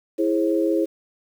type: chord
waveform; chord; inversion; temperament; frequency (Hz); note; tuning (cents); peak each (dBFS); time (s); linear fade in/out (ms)
sine; E augmented; none; equal with one note detuned; 329.6 / 415.3 / 535.2; E4 / G#4 / B#4; 0 / 0 / +39; -20 / -24 / -24; 0.18-0.86; 20
effects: 8-bit